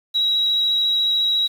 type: tone with vibrato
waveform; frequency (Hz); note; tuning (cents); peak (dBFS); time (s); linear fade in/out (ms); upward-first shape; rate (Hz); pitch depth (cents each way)
sine; 3863; B7; -39; -16; 0.14-1.48; 20; square; 14; 11
effects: 7-bit